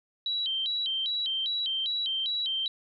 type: tone with vibrato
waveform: sine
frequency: 3500 Hz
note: A7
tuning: 10 cents flat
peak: -27 dBFS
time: 0.26-2.68 s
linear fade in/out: 2 ms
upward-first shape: square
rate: 2.5 Hz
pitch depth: 190 cents each way
effects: none

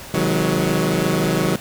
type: chord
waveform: 20% pulse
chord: Ab dominant seventh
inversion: first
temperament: equal with one note detuned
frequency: 130.81 / 159.02 / 185 / 207.7 Hz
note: C3 / Eb3 / Gb3 / Ab3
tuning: 0 / +38 / 0 / 0 cents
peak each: -21 / -16 / -16 / -21 dBFS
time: 0.14-1.56 s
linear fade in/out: 2 ms
effects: pink hiss -36 dBFS RMS until 1.6 s

